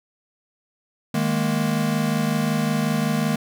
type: chord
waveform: square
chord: D# suspended fourth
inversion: none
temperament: equal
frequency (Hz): 155.56 / 207.7 / 233.1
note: D#3 / G#3 / A#3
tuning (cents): 0 / 0 / 0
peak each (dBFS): -25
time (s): 1.14-3.36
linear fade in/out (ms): 5
effects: none